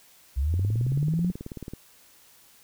sine linear sweep, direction up, 62 to 184.9 Hz, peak -22 dBFS, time 0.36-1.32 s, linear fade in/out 20 ms
click train, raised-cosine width 3 ms, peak -23 dBFS, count 23, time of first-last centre 0.54-1.736 s, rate 18.4 Hz
effects white hiss -56 dBFS RMS until 2.63 s

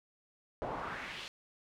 brown noise with band-pass filter sweep, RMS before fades -41 dBFS, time 0.62-1.28 s, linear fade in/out 0 ms, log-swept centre 650 to 3900 Hz, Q 1.9, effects none

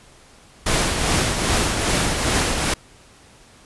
pink noise with tremolo, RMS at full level -18 dBFS, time 0.66-2.74 s, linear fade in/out 5 ms, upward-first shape triangle, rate 2.5 Hz, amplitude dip 45%, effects pink hiss -49 dBFS RMS until 3.65 s + resampled to 24000 Hz

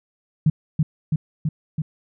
sine tone with echo, 154.7 Hz, D#3, 10 cents flat, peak -12 dBFS, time 0.46-0.5 s, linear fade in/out 5 ms, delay 330 ms, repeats 4, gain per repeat -2 dB, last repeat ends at 1.82 s, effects none

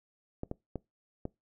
clicks, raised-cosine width 2 ms, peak -22 dBFS, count 4, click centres 0.434 / 0.514 / 0.757 / 1.254 s, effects noise-tail reverb RT60 0.2 s tail -23 dB re dry

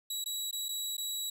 20% pulse tone with dropouts, 3892 Hz, B7, 26 cents flat, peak -28 dBFS, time 0.1-1.3 s, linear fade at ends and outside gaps 5 ms, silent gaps 0.242-0.259 / 0.512-0.527 / 0.685-0.689 / 0.969-0.979 s, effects none

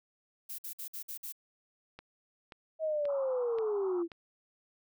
violet noise bursts, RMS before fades -41 dBFS, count 6, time 0.49-1.325 s, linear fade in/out 10 ms, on 95 ms, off 53 ms
click train, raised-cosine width 0.3 ms, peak -31 dBFS, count 5, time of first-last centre 1.99-4.118 s, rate 1.88 Hz
sine linear sweep, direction down, 643 to 329.6 Hz, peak -29 dBFS, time 2.79-4.08 s, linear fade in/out 50 ms
white band-pass noise, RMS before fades -47 dBFS, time 3.08-4.03 s, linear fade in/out 10 ms, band 720 to 1300 Hz, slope 96 dB/octave
effects none

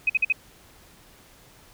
sine tone bursts, 2525 Hz, D#7, 25 cents sharp, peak -17 dBFS, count 4, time 0.07-0.325 s, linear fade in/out 5 ms, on 27 ms, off 49 ms, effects pink hiss -53 dBFS RMS until 1.73 s

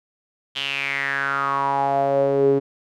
sawtooth tone with band-pass filter sweep, 138.59 Hz, C#3, in tune, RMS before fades -21 dBFS, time 0.55-2.6 s, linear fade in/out 20 ms, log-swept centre 3200 to 360 Hz, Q 6.6, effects none

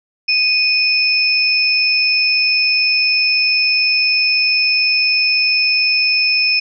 sine tone pair together, 2489 / 5263 Hz, D#7 / E8, 0 / -4 cents, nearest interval octave + minor second, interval 1296 cents, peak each -14 / -15 dBFS, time 0.28-6.6 s, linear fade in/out 10 ms, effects none

